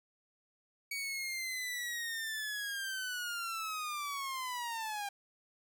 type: linear sweep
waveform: sawtooth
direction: down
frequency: 2259 to 796 Hz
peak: -33 dBFS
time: 0.91-5.09 s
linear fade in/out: 5 ms
effects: none